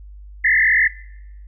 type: tone with frequency modulation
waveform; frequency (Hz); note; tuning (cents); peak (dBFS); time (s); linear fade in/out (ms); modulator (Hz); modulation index
sine; 1910; A#6; +42; -12; 0.44-0.88; 10; 43.4; 4.1
effects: noise-tail reverb RT60 0.9 s tail -21 dB re dry + added 50 Hz sine -36 dBFS peak until 1.47 s